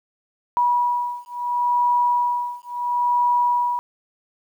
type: beating tone pair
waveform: sine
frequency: 970 / 970.73 Hz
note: B5 / B5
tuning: -31 / -30 cents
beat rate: 0.73 Hz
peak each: -21 dBFS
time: 0.57-3.79 s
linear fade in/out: 0 ms
effects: 9-bit